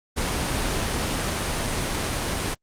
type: noise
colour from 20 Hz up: pink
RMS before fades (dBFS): -25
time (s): 0.16-2.55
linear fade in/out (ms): 20
effects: low-pass 10000 Hz 12 dB/octave + Opus 32 kbps